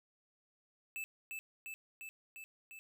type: tone with echo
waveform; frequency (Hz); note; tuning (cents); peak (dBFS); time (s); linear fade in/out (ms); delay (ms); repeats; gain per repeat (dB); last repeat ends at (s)
square; 2628; E7; -6; -40; 0.96-1.04; 0; 350; 5; -2; 2.79
effects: 12-bit